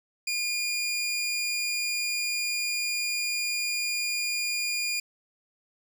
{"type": "tone", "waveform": "20% pulse", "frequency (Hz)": 2422, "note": "D#7", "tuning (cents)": -47, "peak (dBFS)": -22, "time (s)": [0.27, 5], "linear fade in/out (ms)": 5, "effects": []}